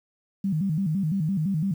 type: tone with vibrato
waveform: sine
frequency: 174.61 Hz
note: F3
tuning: in tune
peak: -22 dBFS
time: 0.44-1.74 s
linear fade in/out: 5 ms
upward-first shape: square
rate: 5.9 Hz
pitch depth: 200 cents each way
effects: 9-bit